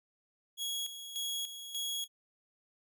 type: tone with tremolo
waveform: sawtooth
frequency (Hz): 3327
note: G#7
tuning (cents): +2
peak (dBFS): -31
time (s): 0.57-2.08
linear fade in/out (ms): 50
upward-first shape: square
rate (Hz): 1.7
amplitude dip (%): 65
effects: none